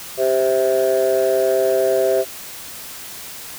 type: chord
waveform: sine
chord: C major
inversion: second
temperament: just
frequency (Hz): 392.4 / 523.3 / 654.1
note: G4 / C5 / E5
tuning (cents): +2 / 0 / -14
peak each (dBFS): -17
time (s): 0.17-2.25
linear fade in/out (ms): 50
effects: tanh soft clip ceiling -9 dBFS + white hiss -34 dBFS RMS until 3.58 s